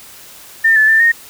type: tone with pitch steps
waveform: sine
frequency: 1803 / 1738 / 1780 / 1851 Hz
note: A6 / A6 / A6 / A#6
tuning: +42 / -22 / +20 / -13 cents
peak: -7 dBFS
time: 0.64-1.12 s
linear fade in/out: 10 ms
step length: 120 ms
effects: white hiss -38 dBFS RMS until 1.29 s